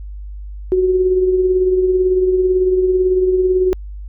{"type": "tone with tremolo", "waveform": "sine", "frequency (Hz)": 370, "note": "F#4", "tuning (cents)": 0, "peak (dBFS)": -9, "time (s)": [0.72, 3.73], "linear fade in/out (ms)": 0, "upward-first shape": "triangle", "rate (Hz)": 18, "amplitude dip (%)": 50, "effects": ["added 50 Hz sine -27 dBFS peak until 4.08 s"]}